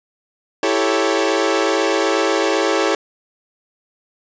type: chord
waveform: sawtooth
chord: A dominant seventh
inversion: second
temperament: equal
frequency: 329.6 / 392 / 440 / 554.4 Hz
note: E4 / G4 / A4 / C#5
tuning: 0 / 0 / 0 / 0 cents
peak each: -17 dBFS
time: 0.63-2.95 s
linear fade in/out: 2 ms
effects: resampled to 16000 Hz + 7-bit